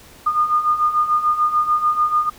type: beating tone pair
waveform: sine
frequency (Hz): 1215 / 1221.8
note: D#6 / D#6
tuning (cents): -42 / -32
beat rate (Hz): 6.8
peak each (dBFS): -21 / -16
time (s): 0.26-2.3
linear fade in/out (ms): 10
effects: pink hiss -45 dBFS RMS until 2.38 s